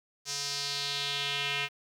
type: tone with band-pass filter sweep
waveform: square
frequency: 142 Hz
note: C#3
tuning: 42 cents sharp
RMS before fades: -33 dBFS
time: 0.25-1.69 s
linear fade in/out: 50 ms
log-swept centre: 5800 to 2600 Hz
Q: 2.9
effects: 9-bit